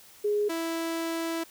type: tone pair in turn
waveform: sine / sawtooth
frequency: 415.6 / 329.9 Hz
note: G#4 / E4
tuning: +1 / +1 cents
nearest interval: major third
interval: 400 cents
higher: first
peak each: -23 / -25 dBFS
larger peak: first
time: 0.24-0.49 / 0.49-1.44 s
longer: second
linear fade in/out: 10 ms
effects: white hiss -53 dBFS RMS until 1.5 s